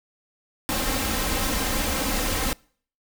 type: noise with comb filter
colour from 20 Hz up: pink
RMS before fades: -25 dBFS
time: 0.69-2.53 s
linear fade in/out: 0 ms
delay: 3.8 ms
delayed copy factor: +0.6
effects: noise-tail reverb RT60 0.5 s tail -25 dB re dry